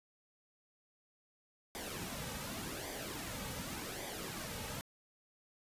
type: noise with flanger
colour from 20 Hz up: pink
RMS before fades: -43 dBFS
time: 1.75-4.81 s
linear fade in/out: 0 ms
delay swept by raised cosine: 0.73 to 2.93 ms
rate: 0.87 Hz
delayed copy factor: -0.6
effects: resampled to 32000 Hz